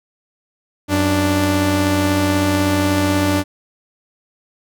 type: tone pair together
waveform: sawtooth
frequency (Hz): 92.51 / 293.7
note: F#2 / D4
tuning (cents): 0 / 0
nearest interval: octave + minor sixth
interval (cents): 2000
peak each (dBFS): -15 / -12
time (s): 0.88-3.44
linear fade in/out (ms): 50
effects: none

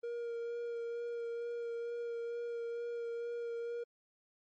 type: tone with vibrato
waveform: triangle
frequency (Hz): 470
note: A#4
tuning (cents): +14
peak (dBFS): -35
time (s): 0.03-3.84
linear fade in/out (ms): 10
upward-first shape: sine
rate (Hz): 2.2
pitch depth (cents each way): 14
effects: MP3 32 kbps

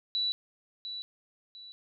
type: tone with echo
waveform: sine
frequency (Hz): 3946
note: B7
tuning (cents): -2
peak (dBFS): -27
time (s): 0.15-0.32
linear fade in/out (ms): 0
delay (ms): 700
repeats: 2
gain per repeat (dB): -9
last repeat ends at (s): 1.72
effects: none

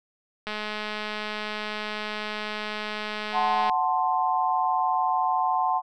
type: click train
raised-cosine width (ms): 0.3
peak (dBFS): -16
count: 685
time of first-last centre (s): 0.47-3.696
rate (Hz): 212
type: chord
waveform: sine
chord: F# diminished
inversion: none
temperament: equal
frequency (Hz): 740 / 880 / 1046.5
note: F#5 / A5 / C6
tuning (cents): 0 / 0 / 0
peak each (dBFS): -25 / -26 / -26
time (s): 3.32-5.82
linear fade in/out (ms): 50
effects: none

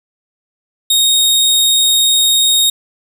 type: tone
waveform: sawtooth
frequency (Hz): 3729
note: A#7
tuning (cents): 0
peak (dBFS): -6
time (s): 0.9-2.7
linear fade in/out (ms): 5
effects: none

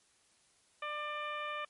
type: harmonic tone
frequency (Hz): 596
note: D5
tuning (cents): +25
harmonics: 1 / 2 / 3 / 4 / 5 / 6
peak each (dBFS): -44 / -39 / -45 / -44 / -49 / -54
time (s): 0.82-1.65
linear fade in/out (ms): 5
effects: white hiss -69 dBFS RMS until 1.69 s + MP3 48 kbps

